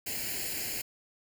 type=noise with comb filter; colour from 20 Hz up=white; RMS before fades=-35 dBFS; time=0.06-0.82 s; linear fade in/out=10 ms; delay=0.42 ms; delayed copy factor=+0.8; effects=none